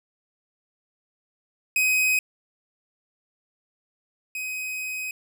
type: tone pair in turn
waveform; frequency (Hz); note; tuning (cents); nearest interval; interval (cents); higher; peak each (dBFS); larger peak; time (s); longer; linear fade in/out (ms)
45% pulse; 2519 / 2519; D#7 / D#7; +21 / +21; unison; 0; neither; -19 / -29; first; 1.76-2.19 / 4.35-5.11; second; 2
effects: none